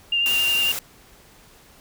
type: tone with vibrato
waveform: sine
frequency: 2794 Hz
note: F7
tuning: in tune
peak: -18 dBFS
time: 0.12-0.72 s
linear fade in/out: 5 ms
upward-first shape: triangle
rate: 11 Hz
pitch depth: 20 cents each way
type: noise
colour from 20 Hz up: white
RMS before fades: -29 dBFS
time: 0.26-0.79 s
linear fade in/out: 0 ms
effects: pink hiss -51 dBFS RMS until 1.8 s

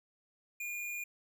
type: tone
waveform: square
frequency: 2424 Hz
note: D#7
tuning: 46 cents flat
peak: -38 dBFS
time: 0.6-1.04 s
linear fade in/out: 5 ms
effects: none

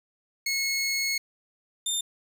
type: tone pair in turn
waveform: 20% pulse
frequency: 2181 / 3608 Hz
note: C#7 / A7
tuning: -29 / +43 cents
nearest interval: major sixth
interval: 872 cents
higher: second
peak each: -20 dBFS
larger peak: neither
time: 0.46-1.18 / 1.86-2.01 s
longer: first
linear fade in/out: 5 ms
effects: none

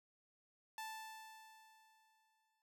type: tone with exponential decay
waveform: sawtooth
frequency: 880 Hz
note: A5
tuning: in tune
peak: -40 dBFS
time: 0.78-2.62 s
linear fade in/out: 1 ms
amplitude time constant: 400 ms
effects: none

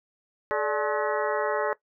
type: harmonic tone with a mistuned harmonic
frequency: 213.4 Hz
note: G#3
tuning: 47 cents sharp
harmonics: 2 / 3 / 4 / 5 / 6 / 7 / 8 / 9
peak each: -29 / -28 / -33 / -33 / -35 / -36 / -36 / -37 dBFS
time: 0.51-1.73 s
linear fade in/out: 0 ms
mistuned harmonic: 3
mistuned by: -150 cents
effects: noise-tail reverb RT60 0.1 s tail -19 dB re dry

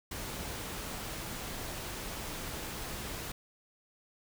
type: noise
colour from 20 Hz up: pink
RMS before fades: -40 dBFS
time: 0.11-3.32 s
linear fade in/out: 5 ms
effects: none

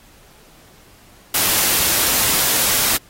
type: noise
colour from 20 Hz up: white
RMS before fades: -17 dBFS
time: 1.34-2.97 s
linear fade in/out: 5 ms
effects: pink hiss -49 dBFS RMS until 3.09 s + AAC 48 kbps

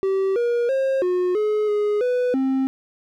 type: tone with pitch steps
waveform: triangle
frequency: 386 / 476.3 / 535 / 361.4 / 424.4 / 416.7 / 496.3 / 265.4 Hz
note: G4 / A#4 / C5 / F#4 / G#4 / G#4 / B4 / C4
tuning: -27 / +37 / +38 / -41 / +38 / +6 / +8 / +25 cents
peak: -16 dBFS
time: 0.03-2.67 s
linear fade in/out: 0 ms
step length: 330 ms
effects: none

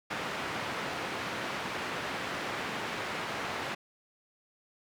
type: band-pass noise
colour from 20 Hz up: white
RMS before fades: -36 dBFS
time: 0.1-3.75 s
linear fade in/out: 10 ms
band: 110 to 2000 Hz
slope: 12 dB/octave
effects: none

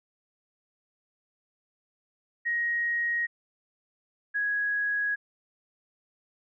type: tone pair in turn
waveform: sine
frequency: 1883 / 1663.4 Hz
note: A#6 / G#6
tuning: +17 / +2 cents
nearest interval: major second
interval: 215 cents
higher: first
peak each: -25 dBFS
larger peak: neither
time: 2.45-3.27 / 4.34-5.16 s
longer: neither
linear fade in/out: 20 ms
effects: none

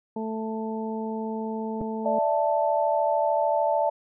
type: harmonic tone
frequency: 220.7 Hz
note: A3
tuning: 5 cents sharp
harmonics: 1 / 2 / 3 / 4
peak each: -30 / -33 / -40 / -36 dBFS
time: 0.16-2.19 s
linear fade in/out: 5 ms
type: clicks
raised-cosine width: 2 ms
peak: -21 dBFS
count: 2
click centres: 1.809 / 1.816 s
type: chord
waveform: sine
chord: D suspended second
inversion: none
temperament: just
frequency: 587.3 / 660.7 / 881 Hz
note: D5 / E5 / A5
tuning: 0 / +4 / +2 cents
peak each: -25 dBFS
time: 2.05-3.9 s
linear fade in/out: 10 ms
effects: none

